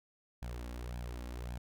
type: tone with flanger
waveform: sawtooth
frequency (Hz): 60.3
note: B1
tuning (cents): -41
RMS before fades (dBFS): -42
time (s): 0.42-1.58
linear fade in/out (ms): 5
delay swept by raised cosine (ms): 1.2 to 3.7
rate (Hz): 1.8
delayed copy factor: +0.65
effects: none